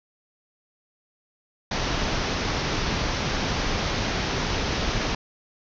pink low-pass noise, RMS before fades -26 dBFS, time 1.71-5.15 s, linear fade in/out 5 ms, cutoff 6200 Hz, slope 96 dB/octave, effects none

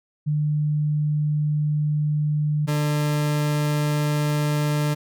sine / 40% pulse tone pair in turn, 150 / 148.71 Hz, D3 / D3, +37 / +22 cents, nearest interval unison, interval 15 cents, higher first, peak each -19 dBFS, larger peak neither, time 0.26-2.67 / 2.67-4.95 s, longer first, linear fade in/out 20 ms, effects none

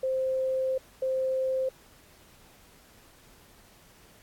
sine tone pair in turn, 523.3 / 523.3 Hz, C5 / C5, 0 / 0 cents, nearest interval unison, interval 0 cents, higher neither, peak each -25 dBFS, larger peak neither, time 0.03-0.78 / 1.02-1.69 s, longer first, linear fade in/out 5 ms, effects pink hiss -57 dBFS RMS until 4.22 s + AAC 64 kbps

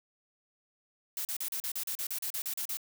blue noise bursts, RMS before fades -35 dBFS, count 14, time 1.17-2.771 s, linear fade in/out 2 ms, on 80 ms, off 37 ms, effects none

